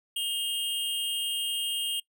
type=tone pair together; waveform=square; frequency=2841 / 3189 Hz; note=F7 / G7; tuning=+29 / +29 cents; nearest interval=major second; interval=200 cents; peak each=-32 / -31 dBFS; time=0.16-2 s; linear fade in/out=5 ms; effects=noise-tail reverb RT60 0.1 s tail -20 dB re dry